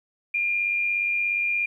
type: tone pair together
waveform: sine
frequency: 2400 / 2497 Hz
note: D7 / D#7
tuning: +37 / +6 cents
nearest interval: minor second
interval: 69 cents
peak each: -22 / -32 dBFS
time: 0.34-1.66 s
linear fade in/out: 5 ms
effects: 10-bit